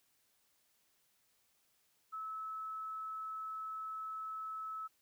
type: tone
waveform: sine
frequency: 1300 Hz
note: E6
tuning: 24 cents flat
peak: -40 dBFS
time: 2.12-4.88 s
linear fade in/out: 20 ms
effects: white hiss -75 dBFS RMS until 5.01 s